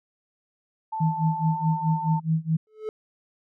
sine tone with pitch glide, 881 to 894.3 Hz, A5 to A5, +2 to +28 cents, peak -27 dBFS, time 0.92-2.2 s, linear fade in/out 10 ms, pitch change +26 cents, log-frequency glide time 1.46-1.6 s
sine tone with tremolo, 160.5 Hz, E3, 46 cents flat, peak -18 dBFS, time 1-2.57 s, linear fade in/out 10 ms, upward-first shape sine, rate 4.7 Hz, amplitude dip 95%
triangle tone with exponential growth, 432.3 Hz, A4, 31 cents flat, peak -23 dBFS, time 2.67-2.89 s, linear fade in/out 1 ms, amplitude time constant 46 ms
effects none

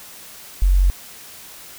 sine tone, 46.25 Hz, F#1, in tune, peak -11 dBFS, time 0.62-0.9 s, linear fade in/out 0 ms, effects white hiss -40 dBFS RMS until 1.78 s

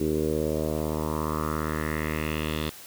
10% pulse tone with low-pass filter sweep, 77.3 Hz, D#2, 11 cents flat, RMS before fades -28 dBFS, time 0-2.7 s, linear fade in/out 10 ms, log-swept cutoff 360 to 3700 Hz, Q 3.3, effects white hiss -45 dBFS RMS until 2.86 s

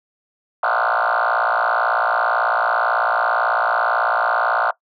sine tone with frequency modulation, 1060 Hz, C6, 22 cents sharp, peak -14 dBFS, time 0.63-4.71 s, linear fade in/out 5 ms, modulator 58.1 Hz, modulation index 7.5, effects noise-tail reverb RT60 0.1 s tail -18 dB re dry + tanh soft clip ceiling -12 dBFS

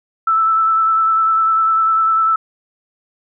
sine tone with vibrato, 1318.5 Hz, E6, in tune, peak -11 dBFS, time 0.27-2.36 s, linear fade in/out 5 ms, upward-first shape sine, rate 10 Hz, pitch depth 17 cents each way, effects none

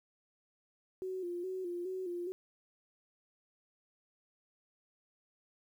sine tone with vibrato, 361.9 Hz, F#4, 38 cents flat, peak -36 dBFS, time 1.02-2.32 s, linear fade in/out 0 ms, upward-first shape square, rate 2.4 Hz, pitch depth 57 cents each way, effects 11-bit

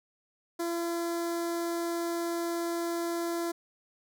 sawtooth tone with notch filter, 339.6 Hz, F4, 48 cents flat, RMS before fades -32 dBFS, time 0.59-3.52 s, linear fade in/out 10 ms, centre 2700 Hz, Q 1.1, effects none

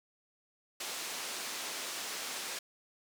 white band-pass noise, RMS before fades -40 dBFS, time 0.8-2.59 s, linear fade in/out 5 ms, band 280 to 7300 Hz, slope 12 dB/octave, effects none

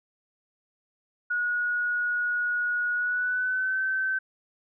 sine tone with pitch glide, 1453 to 1539.4 Hz, F#6 to G6, -32 to -32 cents, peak -24 dBFS, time 1.3-4.19 s, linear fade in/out 10 ms, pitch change +100 cents, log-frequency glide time 2.94-3.81 s, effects none

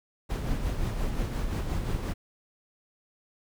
brown noise with tremolo, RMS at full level -28 dBFS, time 0.29-2.14 s, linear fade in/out 20 ms, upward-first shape sine, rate 5.7 Hz, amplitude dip 40%, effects none

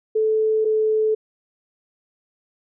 sine tone pair in turn, 436.3 / 434.4 Hz, A4 / A4, -15 / -22 cents, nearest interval unison, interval 7 cents, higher first, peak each -16 dBFS, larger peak neither, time 0.15-0.65 / 0.65-1.15 s, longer neither, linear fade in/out 10 ms, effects none

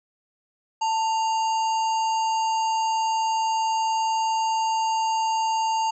harmonic tone with a mistuned harmonic, 932.3 Hz, A#5, in tune, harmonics 1 / 3 / 5 / 7 / 8, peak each -21 / -34 / -38 / -38 / -43 dBFS, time 0.81-5.91 s, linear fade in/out 10 ms, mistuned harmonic 1, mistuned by -80 cents, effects none

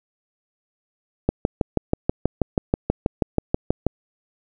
click train, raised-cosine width 2 ms, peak -4 dBFS, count 17, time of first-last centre 1.29-3.866 s, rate 6.21 Hz, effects none

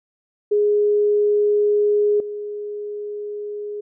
sine tone with level steps, 415.3 Hz, G#4, in tune, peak -14 / -26 dBFS, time 0.51-3.81 s, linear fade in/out 10 ms, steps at 2.2 s, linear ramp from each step 2 ms, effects none

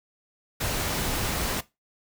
pink noise, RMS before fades -28 dBFS, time 0.6-1.61 s, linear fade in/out 10 ms, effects noise-tail reverb RT60 0.2 s tail -17 dB re dry

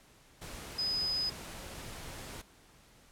sine tone in noise, 5020 Hz, D#8, 15 cents sharp, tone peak -30 dBFS, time 0.78-1.3 s, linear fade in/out 10 ms, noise pink, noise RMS -45 dBFS, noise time 0.41-2.42 s, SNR +12 dB, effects pink hiss -61 dBFS RMS until 3.11 s + low-pass 12000 Hz 12 dB/octave

